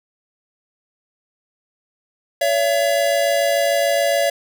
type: tone pair together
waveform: square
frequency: 565.1 / 672 Hz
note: C#5 / E5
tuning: +33 / +33 cents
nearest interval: minor third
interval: 300 cents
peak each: -19 dBFS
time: 2.41-4.3 s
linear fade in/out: 5 ms
effects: none